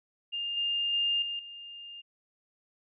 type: tone with level steps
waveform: sine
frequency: 2811 Hz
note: F7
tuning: 11 cents sharp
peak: -31 / -27 / -25 / -32 / -42 dBFS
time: 0.32-2.02 s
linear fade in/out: 20 ms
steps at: 0.57 / 0.93 / 1.22 / 1.39 s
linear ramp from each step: 2 ms
effects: none